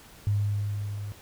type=tone with level ramp; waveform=sine; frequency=102.6 Hz; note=G#2; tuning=21 cents flat; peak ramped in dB=-21 to -33 dBFS; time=0.27-1.12 s; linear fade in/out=0 ms; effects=pink hiss -51 dBFS RMS until 1.21 s